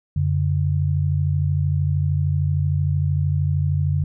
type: tone pair together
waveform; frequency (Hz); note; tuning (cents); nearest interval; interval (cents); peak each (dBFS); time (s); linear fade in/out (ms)
sine; 90.4 / 143.5; F#2 / D3; -40 / -40; minor sixth; 800; -20; 0.16-4.04; 5
effects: none